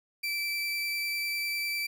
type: tone with vibrato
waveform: 30% pulse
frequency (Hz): 2330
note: D7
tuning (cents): -14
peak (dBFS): -27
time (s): 0.23-1.87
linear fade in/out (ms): 10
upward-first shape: square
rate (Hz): 10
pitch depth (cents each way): 9
effects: none